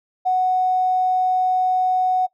triangle tone with tanh clipping, 740 Hz, F#5, in tune, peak -15 dBFS, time 0.25-2.27 s, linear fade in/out 20 ms, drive 3 dB, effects noise-tail reverb RT60 0.1 s tail -20 dB re dry

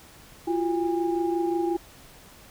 sine tone cluster, 340.7 / 366.3 / 813 Hz, F4 / F#4 / G#5, -43 / -17 / -37 cents, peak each -24 / -31 / -31 dBFS, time 0.47-1.77 s, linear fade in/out 10 ms, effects pink hiss -50 dBFS RMS until 2.5 s

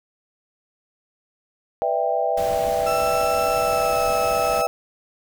sine chord, E minor seventh, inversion second, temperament just, 494.4 / 593.3 / 659.3 / 791.1 Hz, B4 / D5 / E5 / G5, +2 / +18 / 0 / +16 cents, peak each -26 / -26 / -23 / -24 dBFS, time 1.82-4.67 s, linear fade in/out 0 ms
pink noise, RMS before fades -34 dBFS, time 2.37-4.62 s, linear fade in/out 5 ms
35% pulse tone with pitch glide, 1330 to 1301.9 Hz, E6 to E6, +15 to -22 cents, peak -23 dBFS, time 2.86-4.67 s, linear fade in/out 10 ms, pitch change -37 cents, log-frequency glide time 3.53-4.01 s
effects none

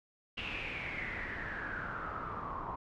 pink noise with low-pass filter sweep, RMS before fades -40 dBFS, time 0.37-2.76 s, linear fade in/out 10 ms, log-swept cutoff 2800 to 1000 Hz, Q 7.5, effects none

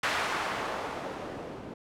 blue noise with low-pass filter sweep, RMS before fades -34 dBFS, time 0.03-1.74 s, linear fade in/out 5 ms, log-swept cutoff 1700 to 340 Hz, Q 0.89, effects none

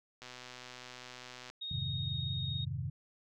click train, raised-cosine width 0.2 ms, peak -30 dBFS, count 161, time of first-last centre 0.22-1.5 s, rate 125 Hz
sine tone with vibrato, 3729 Hz, A#7, in tune, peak -38 dBFS, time 1.61-2.65 s, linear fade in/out 10 ms, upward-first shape triangle, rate 17 Hz, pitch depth 11 cents each way
sine chord, F minor seventh, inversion none, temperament equal, 87.31 / 103.83 / 130.81 / 155.56 Hz, F2 / Ab2 / C3 / Eb3, 0 / 0 / 0 / 0 cents, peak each -42 / -41 / -38 / -42 dBFS, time 1.71-2.9 s, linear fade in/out 5 ms
effects none

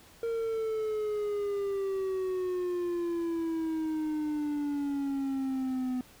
triangle exponential sweep, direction down, 463 to 251.4 Hz, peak -27 dBFS, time 0.23-6.01 s, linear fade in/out 2 ms, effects pink hiss -56 dBFS RMS until 6.2 s

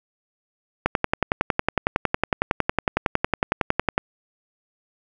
click train, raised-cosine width 0.5 ms, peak -3 dBFS, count 35, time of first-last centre 0.86-3.979 s, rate 10.9 Hz, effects none

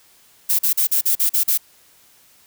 violet noise bursts, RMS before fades -17 dBFS, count 8, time 0.49-1.577 s, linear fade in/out 10 ms, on 100 ms, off 41 ms, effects white hiss -53 dBFS RMS until 2.46 s

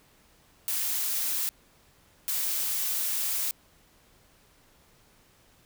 blue noise bursts at uneven times, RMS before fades -29 dBFS, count 2, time 0.68-1.49 / 2.28-3.51 s, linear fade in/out 0 ms, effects pink hiss -61 dBFS RMS until 5.65 s

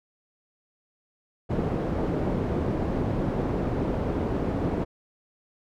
white low-pass noise, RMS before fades -27 dBFS, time 1.49-4.85 s, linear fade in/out 20 ms, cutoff 380 Hz, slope 12 dB/octave, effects none

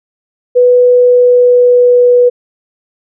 sine tone with pitch glide, 493.9 to 490.2 Hz, B4 to B4, 0 to -13 cents, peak -3 dBFS, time 0.55-2.3 s, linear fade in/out 20 ms, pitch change -13 cents, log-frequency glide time 0.84-2.12 s, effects none

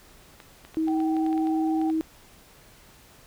clicks, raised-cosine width 0.3 ms, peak -28 dBFS, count 12, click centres 0.402 / 0.65 / 0.745 / 0.882 / 1.003 / 1.167 / 1.264 / 1.329 / 1.378 / 1.471 / 1.815 / 1.9 s
sine tone, 318.8 Hz, D#4, 42 cents sharp, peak -22 dBFS, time 0.77-2.01 s, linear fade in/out 0 ms
sine tone with vibrato, 774 Hz, G5, 22 cents flat, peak -31 dBFS, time 0.87-1.91 s, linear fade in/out 10 ms, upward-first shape square, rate 20 Hz, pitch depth 28 cents each way
effects pink hiss -53 dBFS RMS until 3.26 s

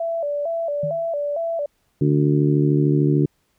sine tone with vibrato, 622.3 Hz, D#5, in tune, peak -21 dBFS, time 0-1.66 s, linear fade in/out 5 ms, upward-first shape square, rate 2.2 Hz, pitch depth 120 cents each way
sine tone with exponential decay, 155.56 Hz, D#3, in tune, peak -22 dBFS, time 0.83-1.09 s, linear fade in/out 5 ms, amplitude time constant 55 ms
harmonic tone, 73.42 Hz, D2, in tune, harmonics 2 / 3 / 4 / 5 / 6, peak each -17 / -28 / -20 / -22 / -30 dBFS, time 2.01-3.26 s, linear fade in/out 5 ms
effects pink hiss -67 dBFS RMS until 3.58 s

